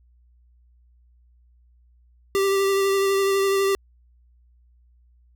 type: tone with vibrato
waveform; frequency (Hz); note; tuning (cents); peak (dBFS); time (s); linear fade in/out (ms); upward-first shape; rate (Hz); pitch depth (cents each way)
square; 392; G4; 0; -19; 2.35-3.75; 0; sine; 12; 16
effects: added 60 Hz sine -54 dBFS peak until 5.35 s